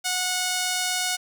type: tone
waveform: 5% pulse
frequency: 732 Hz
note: F#5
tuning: 19 cents flat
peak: -12 dBFS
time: 0.04-1.17 s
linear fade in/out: 20 ms
effects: none